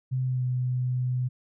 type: tone with pitch glide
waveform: sine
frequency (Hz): 129 to 126.05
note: C3 to B2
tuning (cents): -24 to +36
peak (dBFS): -24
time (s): 0.11-1.29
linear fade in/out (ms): 20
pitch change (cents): -40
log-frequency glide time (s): 0.25-0.44
effects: none